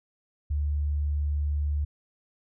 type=tone; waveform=sine; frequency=73.3 Hz; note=D2; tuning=3 cents flat; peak=-24 dBFS; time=0.5-1.85 s; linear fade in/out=10 ms; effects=none